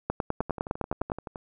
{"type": "two click trains", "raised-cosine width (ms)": 1, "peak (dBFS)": [-12, -22], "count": [11, 12], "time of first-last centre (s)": [[0.1, 1.118], [0.41, 1.358]], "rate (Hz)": [9.82, 11.6], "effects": []}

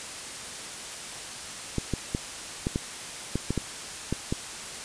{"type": "clicks", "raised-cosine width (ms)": 3, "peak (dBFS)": -13, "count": 10, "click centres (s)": [1.783, 1.937, 2.149, 2.669, 2.759, 3.356, 3.506, 3.577, 4.126, 4.325], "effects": ["white hiss -38 dBFS RMS until 4.84 s", "resampled to 22050 Hz"]}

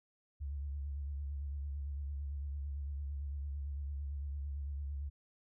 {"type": "tone with vibrato", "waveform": "sine", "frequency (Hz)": 70.8, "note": "C#2", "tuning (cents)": 37, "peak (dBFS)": -37, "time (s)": [0.4, 5.1], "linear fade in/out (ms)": 20, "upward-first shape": "sine", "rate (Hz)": 8.9, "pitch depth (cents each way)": 59, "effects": []}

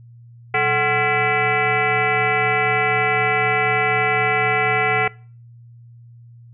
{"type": "tone with frequency modulation", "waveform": "sine", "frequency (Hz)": 1374, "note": "F6", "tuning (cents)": -29, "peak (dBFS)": -15, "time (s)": [0.54, 5.08], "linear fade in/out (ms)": 5, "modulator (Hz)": 313, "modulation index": 3.4, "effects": ["noise-tail reverb RT60 0.4 s tail -23 dB re dry", "added 118 Hz sine -41 dBFS peak until 6.53 s"]}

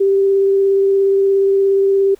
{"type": "tone with vibrato", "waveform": "sine", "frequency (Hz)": 392, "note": "G4", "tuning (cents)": 0, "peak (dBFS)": -10, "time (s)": [0, 2.15], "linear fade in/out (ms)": 10, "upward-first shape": "triangle", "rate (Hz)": 17, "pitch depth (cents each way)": 12, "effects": ["pink hiss -52 dBFS RMS until 2.19 s"]}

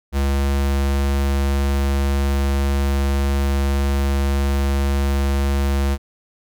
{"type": "tone", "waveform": "square", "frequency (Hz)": 69.3, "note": "C#2", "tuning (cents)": 0, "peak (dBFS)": -17, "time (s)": [0.12, 5.98], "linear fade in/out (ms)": 50, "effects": []}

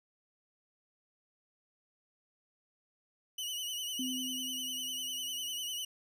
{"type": "tone with vibrato", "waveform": "sawtooth", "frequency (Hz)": 2960, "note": "F#7", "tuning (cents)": 0, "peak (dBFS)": -33, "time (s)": [3.38, 5.85], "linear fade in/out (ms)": 5, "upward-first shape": "sine", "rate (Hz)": 10, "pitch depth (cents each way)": 60}
{"type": "tone with exponential decay", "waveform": "sine", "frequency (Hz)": 256.7, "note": "C4", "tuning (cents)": -33, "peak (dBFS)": -34, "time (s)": [3.99, 5.79], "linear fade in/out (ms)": 5, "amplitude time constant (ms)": 390}
{"effects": []}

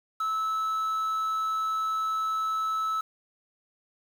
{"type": "tone with quantisation", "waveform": "triangle", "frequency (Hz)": 1305, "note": "E6", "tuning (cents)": -18, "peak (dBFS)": -24, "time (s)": [0.2, 3.01], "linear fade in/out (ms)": 5, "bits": 8, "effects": []}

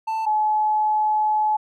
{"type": "tone pair in turn", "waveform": ["triangle", "sine"], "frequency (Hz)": [885, 854.9], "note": ["A5", "G#5"], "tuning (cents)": [10, 50], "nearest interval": "minor second", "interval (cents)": 60, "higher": "first", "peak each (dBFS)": [-20, -17], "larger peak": "second", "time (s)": [[0.07, 0.26], [0.26, 1.57]], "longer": "second", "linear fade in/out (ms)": 10, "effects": []}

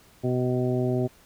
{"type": "harmonic tone with a mistuned harmonic", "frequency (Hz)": 125.6, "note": "B2", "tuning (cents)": 30, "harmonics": [1, 2, 3, 4, 5, 6], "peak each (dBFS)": [-26, -28, -27, -39, -32, -41], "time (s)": [0.23, 1.08], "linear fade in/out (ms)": 20, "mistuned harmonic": 6, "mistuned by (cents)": 16, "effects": ["pink hiss -56 dBFS RMS until 1.25 s"]}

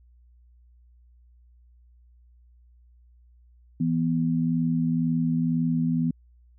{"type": "tone pair together", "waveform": "sine", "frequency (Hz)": [164.6, 246.6], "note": ["E3", "B3"], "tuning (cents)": [-2, -2], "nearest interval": "perfect fifth", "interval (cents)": 700, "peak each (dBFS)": -24, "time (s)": [3.8, 6.11], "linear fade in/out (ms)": 5, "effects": ["added 60 Hz sine -53 dBFS peak until 6.58 s"]}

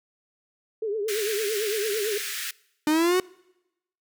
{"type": "tone with vibrato", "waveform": "sine", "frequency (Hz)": 422.7, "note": "G#4", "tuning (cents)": 31, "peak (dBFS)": -25, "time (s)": [0.82, 2.18], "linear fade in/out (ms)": 5, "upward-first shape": "triangle", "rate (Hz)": 8.9, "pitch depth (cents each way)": 130}
{"type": "high-pass noise", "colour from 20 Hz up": "pink", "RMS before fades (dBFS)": -32, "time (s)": [1.08, 2.51], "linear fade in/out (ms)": 5, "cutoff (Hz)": 1500, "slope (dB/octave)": 48}
{"type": "linear sweep", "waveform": "45% pulse", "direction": "up", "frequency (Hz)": [299.2, 375], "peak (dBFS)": -19, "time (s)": [2.87, 3.2], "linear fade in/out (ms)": 2}
{"effects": ["noise-tail reverb RT60 0.9 s tail -24 dB re dry"]}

